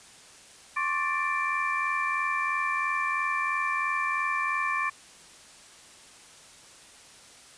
sine tone cluster, 1070 / 1153 / 1771 / 2350 Hz, C6 / D6 / A6 / D7, +38 / -32 / +11 / +1 cents, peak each -31 dBFS, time 0.76-4.9 s, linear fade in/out 10 ms, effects white hiss -51 dBFS RMS until 7.57 s + resampled to 22050 Hz

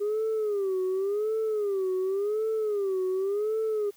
sine tone with vibrato, 405.1 Hz, G#4, 43 cents flat, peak -23 dBFS, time 0-3.91 s, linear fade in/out 20 ms, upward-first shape sine, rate 0.9 Hz, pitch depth 150 cents each way, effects tanh soft clip ceiling -23 dBFS + white hiss -59 dBFS RMS until 3.96 s

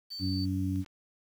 sine tone, 4548 Hz, C#8, 44 cents sharp, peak -37 dBFS, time 0.1-0.46 s, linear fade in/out 20 ms
harmonic tone, 94.3 Hz, F#2, 33 cents sharp, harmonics 1 / 2 / 3, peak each -31 / -35 / -32 dBFS, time 0.19-0.85 s, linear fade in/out 50 ms
clicks, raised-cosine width 0.2 ms, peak -38 dBFS, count 2, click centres 0.759 / 0.862 s
effects 9-bit

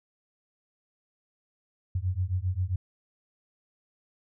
sine beating tone pair, 88.3 / 95.8 Hz, F2 / G2, +20 / -39 cents, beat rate 7.5 Hz, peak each -29 dBFS, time 1.95-2.76 s, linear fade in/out 5 ms, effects none

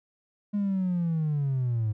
triangle linear sweep, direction down, 207.7 to 104.3 Hz, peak -21 dBFS, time 0.53-1.93 s, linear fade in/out 20 ms, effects tanh soft clip ceiling -20 dBFS

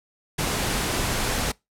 pink noise, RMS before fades -25 dBFS, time 0.38-1.52 s, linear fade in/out 10 ms, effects noise-tail reverb RT60 0.2 s tail -24 dB re dry + low-pass 12000 Hz 12 dB/octave

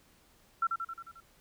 sine tone with echo, 1352 Hz, E6, 43 cents sharp, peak -25 dBFS, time 0.62-0.67 s, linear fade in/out 5 ms, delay 89 ms, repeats 6, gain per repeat -4 dB, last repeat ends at 1.204 s, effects pink hiss -64 dBFS RMS until 1.4 s

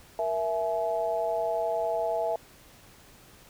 sine tone with amplitude modulation, 659.3 Hz, E5, in tune, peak -21 dBFS, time 0.19-2.36 s, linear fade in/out 2 ms, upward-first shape sine, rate 189 Hz, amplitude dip 100%, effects pink hiss -54 dBFS RMS until 3.49 s

